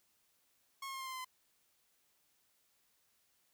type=tone with pitch steps; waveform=sawtooth; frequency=1090 / 1078.7 / 1067.6 / 1056.5 / 1045.6 / 1034.8 / 1024.1 Hz; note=C#6 / C#6 / C6 / C6 / C6 / C6 / C6; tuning=-29 / -48 / +35 / +16 / -1 / -19 / -37 cents; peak=-38 dBFS; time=0.82-1.247 s; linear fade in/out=5 ms; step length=61 ms; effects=white hiss -75 dBFS RMS until 3.53 s